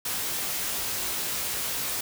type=noise with comb filter; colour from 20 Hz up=white; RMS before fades=-30 dBFS; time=0.05-2.01 s; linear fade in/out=5 ms; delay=18 ms; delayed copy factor=+0.5; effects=none